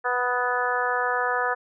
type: harmonic tone with a mistuned harmonic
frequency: 246.9 Hz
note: B3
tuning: in tune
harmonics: 2 / 3 / 4 / 5 / 6 / 7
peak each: -29 / -29 / -29 / -29 / -29 / -29 dBFS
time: 0.04-1.55 s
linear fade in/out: 20 ms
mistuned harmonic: 5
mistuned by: +18 cents
effects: none